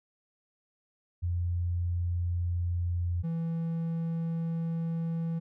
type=tone pair in turn; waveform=sine / triangle; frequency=87.31 / 165.39 Hz; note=F2 / E3; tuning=0 / +6 cents; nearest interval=major seventh; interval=1106 cents; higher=second; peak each=-27 dBFS; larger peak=neither; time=1.22-3.23 / 3.23-5.4 s; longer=second; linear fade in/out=20 ms; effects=none